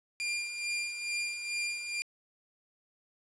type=tone with tremolo; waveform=sawtooth; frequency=2398 Hz; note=D7; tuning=36 cents sharp; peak=-27 dBFS; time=0.2-2.02 s; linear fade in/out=0 ms; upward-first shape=sine; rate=2.3 Hz; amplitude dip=55%; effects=resampled to 22050 Hz + 9-bit